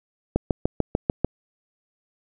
click train, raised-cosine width 2 ms, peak -6 dBFS, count 7, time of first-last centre 0.36-1.246 s, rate 6.77 Hz, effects none

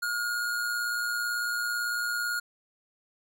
square tone with amplitude modulation, 1431 Hz, F6, 42 cents sharp, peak -27 dBFS, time 0.02-2.4 s, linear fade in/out 10 ms, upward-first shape sine, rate 118 Hz, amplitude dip 35%, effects none

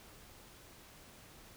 silence, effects pink hiss -57 dBFS RMS until 1.56 s

